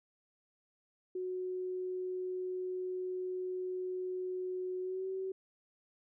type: tone with pitch glide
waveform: sine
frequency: 367.9 to 379.8 Hz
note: F#4 to F#4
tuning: -10 to +45 cents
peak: -35 dBFS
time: 1.15-5.32 s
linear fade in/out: 5 ms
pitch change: +55 cents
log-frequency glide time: 4.81-5.07 s
effects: none